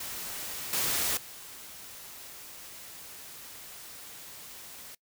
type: noise with level steps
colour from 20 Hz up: white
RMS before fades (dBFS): -38 / -29 / -46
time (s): 0-4.95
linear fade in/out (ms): 5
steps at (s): 0.73 / 1.17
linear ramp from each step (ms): 2
effects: noise-tail reverb RT60 0.1 s tail -23 dB re dry